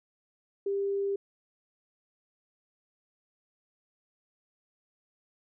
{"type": "tone", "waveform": "sine", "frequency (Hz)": 397.3, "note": "G4", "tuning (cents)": 23, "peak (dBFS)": -27, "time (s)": [0.66, 1.16], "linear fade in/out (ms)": 5, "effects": []}